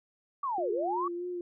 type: linear two-way sweep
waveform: sine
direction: down then up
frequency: 1169 to 392 to 1169 Hz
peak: -29 dBFS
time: 0.43-1.08 s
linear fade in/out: 5 ms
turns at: 0.71 s
type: tone with vibrato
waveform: sine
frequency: 352.2 Hz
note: F4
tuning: 15 cents sharp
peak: -33 dBFS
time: 0.58-1.41 s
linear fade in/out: 2 ms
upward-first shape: sine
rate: 3.2 Hz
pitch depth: 32 cents each way
effects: none